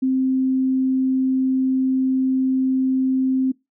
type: tone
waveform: sine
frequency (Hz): 261.6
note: C4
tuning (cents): 0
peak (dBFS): -16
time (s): 0.02-3.52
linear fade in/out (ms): 10
effects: noise-tail reverb RT60 0.2 s tail -22 dB re dry